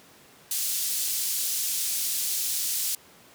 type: band-pass noise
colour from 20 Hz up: white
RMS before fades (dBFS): -28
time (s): 0.51-2.95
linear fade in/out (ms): 2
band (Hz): 4400 to 15000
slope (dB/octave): 12
effects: pink hiss -53 dBFS RMS until 3.34 s + high-pass 150 Hz 12 dB/octave